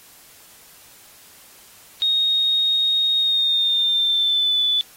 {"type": "tone with pitch glide", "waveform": "sine", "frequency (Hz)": [3729, 3479], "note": ["A#7", "A7"], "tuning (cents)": [0, -20], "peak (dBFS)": -16, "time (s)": [2.02, 4.81], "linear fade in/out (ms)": 0, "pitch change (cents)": -120, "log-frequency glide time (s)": [3.18, 4.62], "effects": ["white hiss -48 dBFS RMS until 4.96 s", "AAC 48 kbps"]}